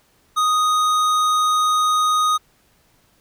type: tone with tanh clipping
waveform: sine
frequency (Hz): 1244.5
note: D#6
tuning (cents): 0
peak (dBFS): -17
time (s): 0.36-2.38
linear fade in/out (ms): 20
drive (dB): 16
effects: pink hiss -59 dBFS RMS until 3.2 s